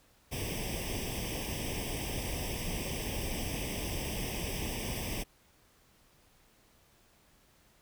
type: noise with comb filter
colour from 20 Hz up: pink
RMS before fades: -36 dBFS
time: 0.31-5.24 s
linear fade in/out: 20 ms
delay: 0.36 ms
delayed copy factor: +1
effects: pink hiss -65 dBFS RMS until 7.81 s